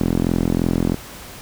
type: tone with band-pass filter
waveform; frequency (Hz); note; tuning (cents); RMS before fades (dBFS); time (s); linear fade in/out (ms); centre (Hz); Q
sawtooth; 42.96; F1; -28; -19; 0-0.95; 10; 250; 1.7
effects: pink hiss -37 dBFS RMS until 1.41 s